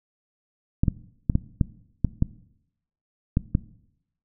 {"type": "clicks", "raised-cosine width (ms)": 5, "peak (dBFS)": -7, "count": 9, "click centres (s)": [0.835, 0.882, 1.298, 1.354, 1.612, 2.047, 2.224, 3.371, 3.551], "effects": ["noise-tail reverb RT60 0.8 s tail -19 dB re dry"]}